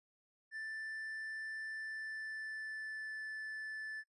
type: tone with pitch glide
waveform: triangle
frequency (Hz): 1766 to 1748.7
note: A6 to A6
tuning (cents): +6 to -11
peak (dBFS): -40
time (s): 0.51-4.04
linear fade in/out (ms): 50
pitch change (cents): -17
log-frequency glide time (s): 1.68-3.23
effects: noise-tail reverb RT60 0.1 s tail -18 dB re dry + resampled to 24000 Hz